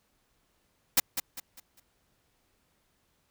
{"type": "noise with echo", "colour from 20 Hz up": "white", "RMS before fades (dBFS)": -21, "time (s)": [0.97, 1], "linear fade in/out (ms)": 5, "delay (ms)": 200, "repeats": 4, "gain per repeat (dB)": -9, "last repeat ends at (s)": 1.8, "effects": ["pink hiss -72 dBFS RMS until 3.3 s"]}